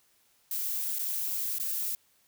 violet noise with dropouts, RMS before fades -32 dBFS, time 0.51-1.95 s, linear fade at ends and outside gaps 2 ms, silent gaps 0.987-0.992 / 1.585-1.598 s, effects white hiss -67 dBFS RMS until 2.27 s

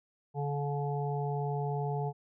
harmonic tone, 143.3 Hz, D3, 42 cents flat, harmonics 1 / 3 / 5 / 6, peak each -32 / -37 / -39 / -40 dBFS, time 0.34-2.13 s, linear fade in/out 50 ms, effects none

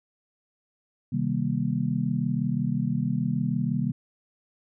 sine chord, C minor seventh, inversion none, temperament just, 130.81 / 156.98 / 196.22 / 235.5 Hz, C3 / Eb3 / G3 / Bb3, 0 / +16 / +2 / +18 cents, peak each -29 dBFS, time 1.12-3.92 s, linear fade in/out 10 ms, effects none

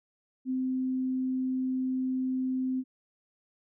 sine tone, 258.6 Hz, C4, 20 cents flat, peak -27 dBFS, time 0.45-2.84 s, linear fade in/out 50 ms, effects none

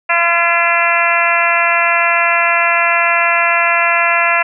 harmonic tone with a mistuned harmonic, 341 Hz, F4, 41 cents flat, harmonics 2 / 3 / 4 / 5 / 6 / 7 / 8, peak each -18 / -18 / -18 / -18 / -18 / -18 / -18 dBFS, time 0.09-4.43 s, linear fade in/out 10 ms, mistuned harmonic 8, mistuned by -20 cents, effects none

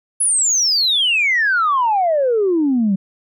sine exponential sweep, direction down, 10610 to 185.8 Hz, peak -12 dBFS, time 0.2-2.96 s, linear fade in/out 10 ms, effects tanh soft clip ceiling -9 dBFS

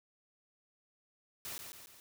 white noise with echo, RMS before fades -43 dBFS, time 1.45-1.58 s, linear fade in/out 0 ms, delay 140 ms, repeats 3, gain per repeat -5 dB, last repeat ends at 2 s, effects none

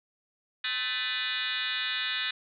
sine tone with frequency modulation, 2700 Hz, E7, 41 cents sharp, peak -28 dBFS, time 0.64-2.31 s, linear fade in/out 5 ms, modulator 235 Hz, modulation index 5.3, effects none

